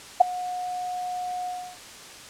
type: tone with ADSR envelope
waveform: sine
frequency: 725 Hz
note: F#5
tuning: 35 cents flat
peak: -6 dBFS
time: 0.2-1.78 s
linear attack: 12 ms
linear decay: 8 ms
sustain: -22 dB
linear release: 310 ms
effects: white hiss -43 dBFS RMS until 2.29 s + low-pass 8000 Hz 12 dB/octave